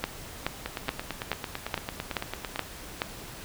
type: two click trains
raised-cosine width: 0.3 ms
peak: -10 / -15 dBFS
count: 8 / 18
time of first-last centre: 0.04-3.019 / 0.66-2.559 s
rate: 2.35 / 8.95 Hz
effects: pink hiss -43 dBFS RMS until 3.44 s